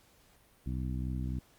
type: harmonic tone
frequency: 63.5 Hz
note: B1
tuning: 49 cents sharp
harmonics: 1 / 2 / 3 / 4 / 5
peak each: -35 / -37 / -41 / -43 / -48 dBFS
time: 0.66-1.39 s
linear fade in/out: 5 ms
effects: pink hiss -64 dBFS RMS until 1.58 s + Opus 48 kbps